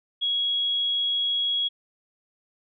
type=tone; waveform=sine; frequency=3322 Hz; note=G#7; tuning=in tune; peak=-22 dBFS; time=0.21-1.69 s; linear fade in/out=20 ms; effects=none